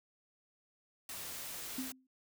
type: noise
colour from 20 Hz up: white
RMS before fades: -44 dBFS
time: 1.09-1.92 s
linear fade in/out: 2 ms
type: tone with exponential decay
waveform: sine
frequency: 259.7 Hz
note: C4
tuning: 13 cents flat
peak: -34 dBFS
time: 1.78-2.07 s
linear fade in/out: 5 ms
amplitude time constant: 61 ms
effects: none